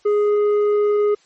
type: tone with tanh clipping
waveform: sine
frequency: 415.3 Hz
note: G#4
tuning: in tune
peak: -15 dBFS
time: 0.05-1.15 s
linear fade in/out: 10 ms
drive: 6 dB
effects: white hiss -56 dBFS RMS until 1.25 s + MP3 32 kbps